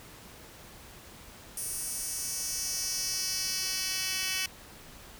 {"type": "tone with high-pass filter sweep", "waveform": "10% pulse", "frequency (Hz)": 375.9, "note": "F#4", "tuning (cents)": 27, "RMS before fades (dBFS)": -33, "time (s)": [1.57, 4.46], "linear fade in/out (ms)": 2, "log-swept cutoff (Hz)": [9100, 3200], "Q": 2, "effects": ["pink hiss -50 dBFS RMS until 5.19 s"]}